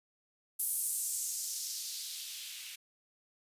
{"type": "noise with band-pass filter sweep", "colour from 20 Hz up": "violet", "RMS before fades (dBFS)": -38, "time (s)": [0.59, 2.76], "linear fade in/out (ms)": 10, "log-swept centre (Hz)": [11000, 2500], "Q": 1.9, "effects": ["resampled to 32000 Hz"]}